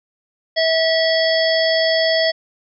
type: harmonic tone with a mistuned harmonic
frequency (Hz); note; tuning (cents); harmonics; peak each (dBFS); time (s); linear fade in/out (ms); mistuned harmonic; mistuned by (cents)
649; E5; -27; 1 / 3 / 5 / 7 / 8; -16 / -21 / -23 / -24 / -25; 0.56-2.32; 20; 5; +40
effects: none